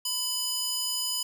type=tone with high-pass filter; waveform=square; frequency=996 Hz; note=B5; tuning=14 cents sharp; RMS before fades=-30 dBFS; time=0.05-1.23 s; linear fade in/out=5 ms; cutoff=4400 Hz; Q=1.2; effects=none